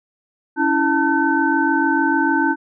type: tone cluster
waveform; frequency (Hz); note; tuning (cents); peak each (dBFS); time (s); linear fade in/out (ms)
sine; 281.1 / 327.8 / 891 / 1523; C#4 / E4 / A5 / F#6; +24 / -10 / +22 / +50; -20; 0.56-2.56; 50
effects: none